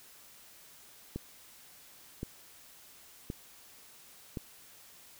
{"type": "click train", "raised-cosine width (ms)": 3, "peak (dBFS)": -23, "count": 4, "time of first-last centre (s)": [1.16, 4.372], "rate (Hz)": 0.934, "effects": ["white hiss -56 dBFS RMS until 5.19 s"]}